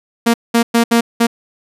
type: tone bursts at uneven times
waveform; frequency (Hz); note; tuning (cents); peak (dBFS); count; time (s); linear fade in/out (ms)
sawtooth; 233.1; A#3; 0; -5; 5; 0.26-0.34 / 0.54-0.63 / 0.74-0.84 / 0.91-1.01 / 1.2-1.27; 10
effects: resampled to 32000 Hz